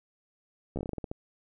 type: slowing click train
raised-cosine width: 2 ms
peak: -21 dBFS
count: 11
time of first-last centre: 0.76-1.115 s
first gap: 13 ms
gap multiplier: 1.21
effects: none